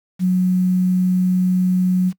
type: tone with quantisation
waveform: sine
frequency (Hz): 183.4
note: F#3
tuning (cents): -15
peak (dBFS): -13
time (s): 0.19-2.13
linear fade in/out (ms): 50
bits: 7
effects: noise-tail reverb RT60 0.1 s tail -23 dB re dry